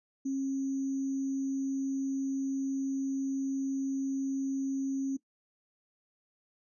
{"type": "tone with sample-and-hold", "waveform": "sine", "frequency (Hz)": 270.6, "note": "C#4", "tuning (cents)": -42, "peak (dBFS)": -29, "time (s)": [0.25, 5.17], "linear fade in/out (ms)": 10, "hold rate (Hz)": 6300, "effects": ["noise-tail reverb RT60 0.1 s tail -18 dB re dry", "resampled to 24000 Hz"]}